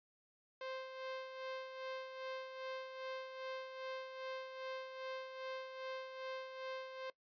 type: tone with tremolo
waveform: sawtooth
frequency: 523.3 Hz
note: C5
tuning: in tune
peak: -38 dBFS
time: 0.61-7.1 s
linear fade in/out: 2 ms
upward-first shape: sine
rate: 2.5 Hz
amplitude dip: 55%
effects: noise-tail reverb RT60 0.1 s tail -20 dB re dry + resampled to 11025 Hz